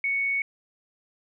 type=tone; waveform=sine; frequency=2221 Hz; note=C#7; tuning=3 cents sharp; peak=-23 dBFS; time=0.04-0.42 s; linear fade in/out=2 ms; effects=none